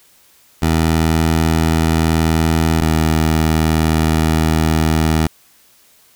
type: tone pair in turn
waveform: 15% pulse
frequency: 80.8 / 79.41 Hz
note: E2 / D#2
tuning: -34 / +36 cents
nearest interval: unison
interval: 30 cents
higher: first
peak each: -6 dBFS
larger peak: neither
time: 0.62-2.81 / 2.81-5.27 s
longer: second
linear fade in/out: 5 ms
effects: white hiss -51 dBFS RMS until 6.15 s